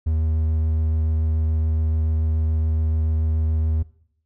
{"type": "tone with vibrato", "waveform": "triangle", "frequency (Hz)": 79, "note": "D#2", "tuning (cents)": 27, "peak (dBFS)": -16, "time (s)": [0.06, 3.83], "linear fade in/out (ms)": 10, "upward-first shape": "sine", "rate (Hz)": 7, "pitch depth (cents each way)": 9, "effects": ["noise-tail reverb RT60 0.7 s tail -20 dB re dry"]}